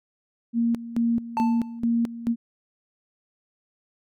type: tone with tremolo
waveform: sine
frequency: 233.1 Hz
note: A#3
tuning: in tune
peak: -19 dBFS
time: 0.53-2.36 s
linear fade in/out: 50 ms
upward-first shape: square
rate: 2.3 Hz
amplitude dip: 80%
type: tone with exponential decay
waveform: triangle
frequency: 883 Hz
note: A5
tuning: 6 cents sharp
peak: -18 dBFS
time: 1.37-1.79 s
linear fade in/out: 0 ms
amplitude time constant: 91 ms
effects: none

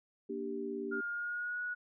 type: chord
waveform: sine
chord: G minor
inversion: first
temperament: just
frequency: 235.2 / 294 / 392 Hz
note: Bb3 / D4 / G4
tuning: +16 / +2 / 0 cents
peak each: -42 / -42 / -38 dBFS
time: 0.29-1.01 s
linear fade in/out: 10 ms
type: tone with pitch glide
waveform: sine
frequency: 1415 to 1461.5 Hz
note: F6 to F#6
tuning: +22 to -22 cents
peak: -35 dBFS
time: 0.91-1.75 s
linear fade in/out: 20 ms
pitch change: +56 cents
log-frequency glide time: 1.1-1.6 s
effects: none

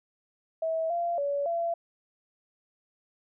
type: tone with pitch steps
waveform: sine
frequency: 648 / 688 / 568 / 678 Hz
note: E5 / F5 / C#5 / E5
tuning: -30 / -26 / +42 / +49 cents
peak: -26 dBFS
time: 0.62-1.74 s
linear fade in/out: 5 ms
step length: 280 ms
effects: none

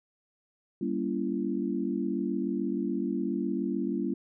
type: chord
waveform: sine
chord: G diminished seventh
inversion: none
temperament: just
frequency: 196 / 235.2 / 282.2 / 338.7 Hz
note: G3 / Bb3 / Db4 / Fb4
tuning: 0 / +16 / +31 / +47 cents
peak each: -33 dBFS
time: 0.81-4.14 s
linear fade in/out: 5 ms
effects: none

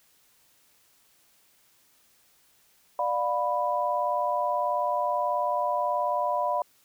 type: chord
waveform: sine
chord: B diminished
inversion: first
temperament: just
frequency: 592.7 / 711.2 / 987.8 Hz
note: D5 / F5 / B5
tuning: +16 / +31 / 0 cents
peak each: -29 / -29 / -27 dBFS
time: 2.99-6.62 s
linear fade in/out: 2 ms
effects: white hiss -63 dBFS RMS until 6.84 s

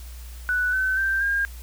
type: tone with pitch steps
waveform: sine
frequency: 1484 / 1525.7 / 1568.6 / 1612.7 Hz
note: F#6 / G6 / G6 / G6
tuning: +5 / -47 / +1 / +49 cents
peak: -20 dBFS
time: 0.49-1.45 s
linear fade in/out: 0 ms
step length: 240 ms
effects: added 60 Hz sine -36 dBFS peak until 1.62 s + white hiss -48 dBFS RMS until 1.62 s

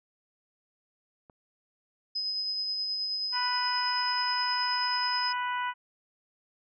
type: click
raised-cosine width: 1 ms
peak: -38 dBFS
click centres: 1.298 s
type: tone with tremolo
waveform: sine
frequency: 5050 Hz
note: D#8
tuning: 25 cents sharp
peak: -28 dBFS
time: 2.15-5.33 s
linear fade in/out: 10 ms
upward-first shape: sine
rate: 9.4 Hz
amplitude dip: 25%
type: harmonic tone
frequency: 493.9 Hz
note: B4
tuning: in tune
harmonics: 2 / 3 / 4 / 5 / 6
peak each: -30 / -35 / -39 / -44 / -43 dBFS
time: 3.32-5.74 s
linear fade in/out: 50 ms
effects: none

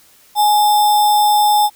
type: tone with sample-and-hold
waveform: sine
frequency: 835 Hz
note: G#5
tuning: 9 cents sharp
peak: -9 dBFS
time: 0.35-1.7 s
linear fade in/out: 50 ms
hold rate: 4410 Hz
effects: white hiss -49 dBFS RMS until 1.75 s

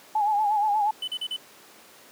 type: tone with vibrato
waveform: sine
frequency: 839 Hz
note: G#5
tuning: 17 cents sharp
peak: -20 dBFS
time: 0.15-0.91 s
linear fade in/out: 5 ms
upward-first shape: sine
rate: 8.4 Hz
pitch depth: 67 cents each way
type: tone bursts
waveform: triangle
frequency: 3013 Hz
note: F#7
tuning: 31 cents sharp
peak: -26 dBFS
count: 4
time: 1.02-1.365 s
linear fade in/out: 5 ms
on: 57 ms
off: 39 ms
effects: pink hiss -50 dBFS RMS until 2.11 s + high-pass 300 Hz 12 dB/octave

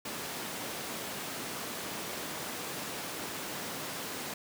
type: high-pass noise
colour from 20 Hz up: pink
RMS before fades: -39 dBFS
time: 0.05-4.34 s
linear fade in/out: 5 ms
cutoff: 200 Hz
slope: 12 dB/octave
effects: none

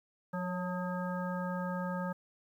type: harmonic tone with a mistuned harmonic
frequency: 179.6 Hz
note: F3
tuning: 49 cents sharp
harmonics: 1 / 3 / 5 / 7 / 9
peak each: -35 / -40 / -42 / -43 / -45 dBFS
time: 0.33-2.13 s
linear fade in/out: 10 ms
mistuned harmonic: 3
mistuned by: +31 cents
effects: 11-bit

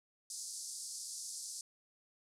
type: band-pass noise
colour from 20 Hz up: white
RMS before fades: -45 dBFS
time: 0.3-1.61 s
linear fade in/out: 2 ms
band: 4600 to 9900 Hz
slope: 48 dB/octave
effects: none

